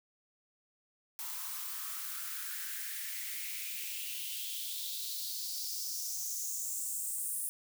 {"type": "noise with high-pass filter sweep", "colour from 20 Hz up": "blue", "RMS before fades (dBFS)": -39, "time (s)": [1.19, 7.49], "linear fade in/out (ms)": 0, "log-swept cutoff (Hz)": [930, 9600], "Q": 4.1, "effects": []}